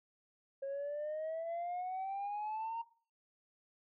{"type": "exponential sweep", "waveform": "sine", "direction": "up", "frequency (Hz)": [542, 929], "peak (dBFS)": -35, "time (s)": [0.62, 2.82], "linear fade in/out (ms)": 10, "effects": ["noise-tail reverb RT60 0.4 s tail -18 dB re dry", "tanh soft clip ceiling -35 dBFS"]}